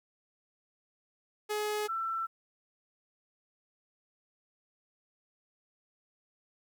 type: tone pair in turn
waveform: sawtooth / sine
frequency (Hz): 421.6 / 1338.5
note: G#4 / E6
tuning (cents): +26 / +26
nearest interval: octave + minor sixth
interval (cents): 2000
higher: second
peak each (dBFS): -27 / -31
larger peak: first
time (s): 1.49-1.88 / 1.88-2.27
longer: neither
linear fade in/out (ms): 20
effects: 11-bit